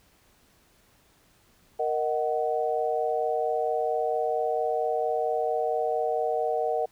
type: chord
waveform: sine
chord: D# minor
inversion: second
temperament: just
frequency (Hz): 466.7 / 622.3 / 746.7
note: A#4 / D#5 / F#5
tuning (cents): +2 / 0 / +16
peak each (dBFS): -28 / -29 / -28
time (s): 1.79-6.86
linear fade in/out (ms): 10
effects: pink hiss -62 dBFS RMS until 6.91 s